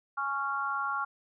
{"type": "chord", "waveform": "sine", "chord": "Db major", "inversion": "second", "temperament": "just", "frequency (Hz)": [831.5, 1108.7, 1385.9], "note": ["Ab5", "Db6", "F6"], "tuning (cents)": [2, 0, -14], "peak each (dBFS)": [-37, -33, -32], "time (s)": [0.17, 1.05], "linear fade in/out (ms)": 10, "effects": []}